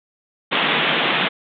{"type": "band-pass noise", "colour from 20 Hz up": "white", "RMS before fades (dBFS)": -19, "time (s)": [0.51, 1.29], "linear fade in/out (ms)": 20, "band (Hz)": [140, 3600], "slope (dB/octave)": 96, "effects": []}